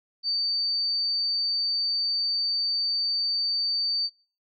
sine tone, 4593 Hz, D8, 39 cents flat, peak -23 dBFS, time 0.23-4.1 s, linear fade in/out 50 ms, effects noise-tail reverb RT60 0.5 s tail -26 dB re dry

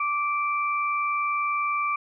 sine tone pair together, 1170 / 2340 Hz, D6 / D7, -7 / -7 cents, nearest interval octave, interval 1200 cents, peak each -24 / -29 dBFS, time 0-1.96 s, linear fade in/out 5 ms, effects none

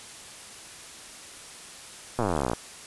slowing click train, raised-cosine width 1 ms, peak -12 dBFS, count 29, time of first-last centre 2.19-2.533 s, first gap 8 ms, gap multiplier 1.03, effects white hiss -44 dBFS RMS until 2.86 s + resampled to 24000 Hz

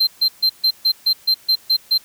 triangle tone bursts, 4134 Hz, C8, 22 cents flat, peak -11 dBFS, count 10, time 0-1.98 s, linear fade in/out 10 ms, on 72 ms, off 140 ms, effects white hiss -48 dBFS RMS until 2.04 s

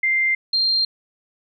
sine tone pair in turn, 2093 / 4186 Hz, C7 / C8, 0 / 0 cents, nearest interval octave, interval 1200 cents, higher second, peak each -16 dBFS, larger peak neither, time 0.03-0.35 / 0.53-0.85 s, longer neither, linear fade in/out 5 ms, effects none

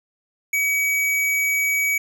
square tone, 2270 Hz, C#7, 41 cents sharp, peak -19 dBFS, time 0.53-1.98 s, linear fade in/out 5 ms, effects none

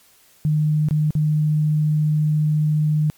sine tone with dropouts, 152.4 Hz, D#3, 36 cents flat, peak -15 dBFS, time 0.45-3.1 s, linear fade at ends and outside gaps 0 ms, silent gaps 0.886-0.909 / 1.106-1.152 s, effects white hiss -54 dBFS RMS until 3.17 s + MP3 96 kbps

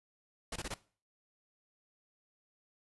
pink noise bursts, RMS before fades -39 dBFS, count 4, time 0.52-0.742 s, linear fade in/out 5 ms, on 39 ms, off 22 ms, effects noise-tail reverb RT60 0.4 s tail -19 dB re dry + resampled to 24000 Hz

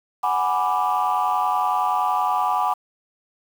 sine chord, G# half-diminished seventh, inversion third, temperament equal, 740 / 830.6 / 987.8 / 1174.7 Hz, F#5 / G#5 / B5 / D6, 0 / 0 / 0 / 0 cents, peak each -23 dBFS, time 0.23-2.74 s, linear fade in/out 10 ms, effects tanh soft clip ceiling -12 dBFS + 7-bit

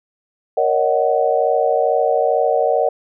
sine chord, D# minor seventh, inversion second, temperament just, 466.7 / 560 / 622.3 / 746.7 Hz, A#4 / C#5 / D#5 / F#5, +2 / +18 / 0 / +16 cents, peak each -19 dBFS, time 0.57-2.89 s, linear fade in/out 5 ms, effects none

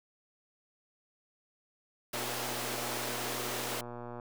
pink high-pass noise, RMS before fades -37 dBFS, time 2.13-3.81 s, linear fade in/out 5 ms, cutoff 310 Hz, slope 24 dB/octave
click train, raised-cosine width 1 ms, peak -29 dBFS, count 248, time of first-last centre 2.14-4.198 s, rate 120 Hz
effects none

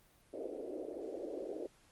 pink band-pass noise, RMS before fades -43 dBFS, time 0.33-1.67 s, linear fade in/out 10 ms, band 310 to 600 Hz, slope 48 dB/octave, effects pink hiss -67 dBFS RMS until 1.91 s + Opus 32 kbps

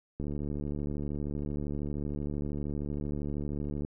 click train, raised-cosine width 3 ms, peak -23 dBFS, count 267, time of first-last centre 0.2-3.849 s, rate 72.9 Hz, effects none

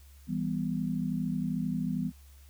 sine chord, E minor, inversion none, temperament just, 164.81 / 197.78 / 247.2 Hz, E3 / G3 / B3, 0 / +16 / +2 cents, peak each -33 dBFS, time 0.27-2.12 s, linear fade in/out 50 ms, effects added 69 Hz sine -51 dBFS peak until 2.49 s + white hiss -62 dBFS RMS until 2.49 s

